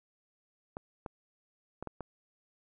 clicks, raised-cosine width 1 ms, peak -25 dBFS, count 5, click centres 0.769 / 1.062 / 1.826 / 1.873 / 2.007 s, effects none

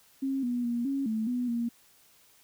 sine tone with pitch steps, 269.8 / 243.5 / 237.7 / 274.5 / 219.9 / 246.6 / 235.1 Hz, C#4 / B3 / A#3 / C#4 / A3 / B3 / A#3, -47 / -24 / +34 / -17 / -1 / -2 / +15 cents, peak -27 dBFS, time 0.22-1.69 s, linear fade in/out 10 ms, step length 210 ms, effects white hiss -61 dBFS RMS until 2.43 s

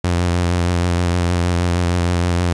sawtooth tone with vibrato, 87.6 Hz, F2, 6 cents sharp, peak -11 dBFS, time 0.04-2.53 s, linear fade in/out 5 ms, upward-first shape triangle, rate 6.4 Hz, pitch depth 39 cents each way, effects resampled to 22050 Hz + 8-bit

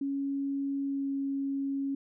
sine tone with pitch glide, 277.2 to 275.3 Hz, C#4 to C#4, 0 to -12 cents, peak -29 dBFS, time 0.01-1.95 s, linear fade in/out 5 ms, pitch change -12 cents, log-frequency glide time 0.84-1.1 s, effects none

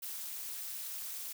blue noise with amplitude modulation, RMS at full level -38 dBFS, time 0.02-1.33 s, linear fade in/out 10 ms, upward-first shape sine, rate 291 Hz, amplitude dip 85%, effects none

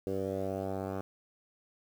10% pulse tone with low-pass filter sweep, 96.3 Hz, G2, 30 cents flat, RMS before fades -35 dBFS, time 0.07-1.01 s, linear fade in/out 0 ms, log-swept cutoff 460 to 1000 Hz, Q 3.1, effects 9-bit

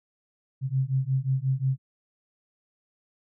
sine beating tone pair, 130 / 135.6 Hz, C3 / C#3, -11 / -38 cents, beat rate 5.6 Hz, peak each -26 dBFS, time 0.61-1.78 s, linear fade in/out 50 ms, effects none

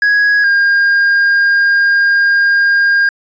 triangle tone pair in turn, 1661.2 / 1613 Hz, G#6 / G6, 0 / +49 cents, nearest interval minor second, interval 51 cents, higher first, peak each -6 dBFS, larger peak neither, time 0.02-0.44 / 0.44-3.09 s, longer second, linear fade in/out 2 ms, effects resampled to 16000 Hz

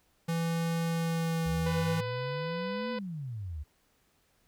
square tone with pitch glide, 166.3 to 163.82 Hz, E3 to E3, +16 to -10 cents, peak -29 dBFS, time 0.28-2.01 s, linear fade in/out 10 ms, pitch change -26 cents, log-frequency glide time 0.86-1.55 s
sine exponential two-way sweep, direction up then down, 69.2 to 233.1 to 69.2 Hz, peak -35 dBFS, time 1.45-3.64 s, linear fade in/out 20 ms, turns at 2.92 s
harmonic tone, 500 Hz, B4, 21 cents sharp, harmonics 1 / 2 / 3 / 4 / 5 / 6 / 7 / 8 / 9 / 10, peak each -35 / -41 / -45 / -47 / -49 / -51 / -52 / -53 / -54 / -55 dBFS, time 1.66-2.99 s, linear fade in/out 5 ms
effects pink hiss -70 dBFS RMS until 4.47 s

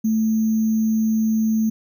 sine tone with sample-and-hold, 220 Hz, A3, in tune, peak -16 dBFS, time 0.04-1.7 s, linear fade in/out 10 ms, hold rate 6300 Hz, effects none

